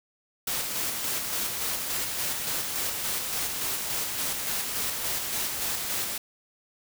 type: noise with tremolo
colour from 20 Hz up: white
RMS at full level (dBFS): -29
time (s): 0.47-6.18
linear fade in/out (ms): 5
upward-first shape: square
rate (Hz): 3.5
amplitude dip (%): 30
effects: none